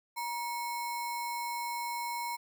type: tone with sample-and-hold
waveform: sine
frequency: 950 Hz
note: A#5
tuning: 33 cents sharp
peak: -33 dBFS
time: 0.16-2.37 s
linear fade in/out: 20 ms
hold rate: 3150 Hz
effects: none